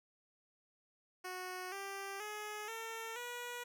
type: tone with pitch steps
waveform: 10% pulse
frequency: 367.2 / 393.6 / 421.8 / 452.1 / 484.5 Hz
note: F#4 / G4 / G#4 / A4 / B4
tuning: -13 / +7 / +27 / +47 / -33 cents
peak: -34 dBFS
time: 1.24-3.64 s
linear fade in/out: 10 ms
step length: 480 ms
effects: none